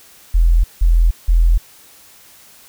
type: tone bursts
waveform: sine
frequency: 41.88 Hz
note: E1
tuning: 28 cents sharp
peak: -8 dBFS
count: 3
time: 0.34-1.58 s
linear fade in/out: 10 ms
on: 300 ms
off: 170 ms
effects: white hiss -45 dBFS RMS until 2.68 s